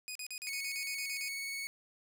15% pulse tone bursts, 2485 Hz, D#7, 3 cents flat, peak -33 dBFS, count 11, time 0.08-1.283 s, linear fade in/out 0 ms, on 73 ms, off 40 ms
sawtooth tone with vibrato, 2217 Hz, C#7, in tune, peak -34 dBFS, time 0.47-1.67 s, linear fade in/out 0 ms, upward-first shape triangle, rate 19 Hz, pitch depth 15 cents each way
effects none

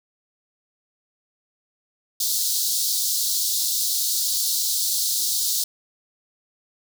pink high-pass noise, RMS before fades -23 dBFS, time 2.2-5.64 s, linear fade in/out 5 ms, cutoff 3900 Hz, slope 48 dB/octave, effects none

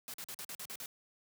white noise bursts, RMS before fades -44 dBFS, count 8, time 0.08-0.859 s, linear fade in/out 0 ms, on 58 ms, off 45 ms, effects high-pass 100 Hz 12 dB/octave

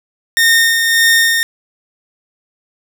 sawtooth tone with tremolo, 1833 Hz, A#6, 30 cents flat, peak -4 dBFS, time 0.37-1.43 s, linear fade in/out 0 ms, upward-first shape sine, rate 1.7 Hz, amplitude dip 40%, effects none

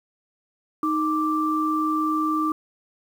sine tone pair together, 311.1 / 1174.7 Hz, D#4 / D6, 0 / 0 cents, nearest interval octave + major seventh, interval 2300 cents, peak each -23 dBFS, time 0.83-2.52 s, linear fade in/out 2 ms, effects 8-bit

